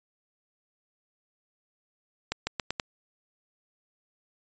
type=accelerating click train; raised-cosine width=0.2 ms; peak=-11 dBFS; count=5; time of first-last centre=2.32-2.798 s; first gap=150 ms; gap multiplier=0.85; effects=resampled to 16000 Hz